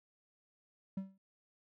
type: tone with exponential decay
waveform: triangle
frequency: 192.6 Hz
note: G3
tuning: 30 cents flat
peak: -31 dBFS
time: 0.97-1.18 s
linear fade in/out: 5 ms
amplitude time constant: 45 ms
effects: none